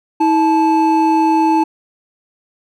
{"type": "tone pair together", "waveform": "triangle", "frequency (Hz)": [321.6, 870], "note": ["E4", "A5"], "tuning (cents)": [-43, -20], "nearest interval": "octave + perfect fourth", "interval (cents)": 1723, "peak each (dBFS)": -11, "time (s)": [0.2, 1.64], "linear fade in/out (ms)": 10, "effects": []}